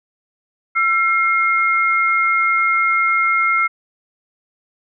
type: tone pair together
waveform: sine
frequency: 1347 / 2137 Hz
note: E6 / C7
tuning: +37 / +36 cents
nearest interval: minor sixth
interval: 799 cents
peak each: -16 dBFS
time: 0.75-3.68 s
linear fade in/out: 20 ms
effects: none